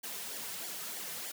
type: noise with flanger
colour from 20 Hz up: white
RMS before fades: -41 dBFS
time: 0.03-1.32 s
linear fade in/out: 10 ms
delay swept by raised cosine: 0.76 to 3.66 ms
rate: 3.2 Hz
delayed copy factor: -0.75
effects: high-pass 150 Hz 12 dB/octave